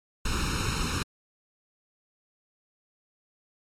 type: noise with comb filter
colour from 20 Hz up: pink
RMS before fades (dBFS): -28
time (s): 0.25-1.03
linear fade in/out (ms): 5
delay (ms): 0.75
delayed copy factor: +1
effects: low-pass 8000 Hz 12 dB/octave + MP3 64 kbps